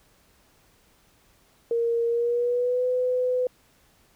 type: tone with pitch glide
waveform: sine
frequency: 466.2 to 502.6 Hz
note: A#4 to B4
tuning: 0 to +30 cents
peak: -21 dBFS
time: 1.71-3.47 s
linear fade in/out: 2 ms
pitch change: +130 cents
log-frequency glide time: 2.07-2.86 s
effects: pink hiss -61 dBFS RMS until 4.15 s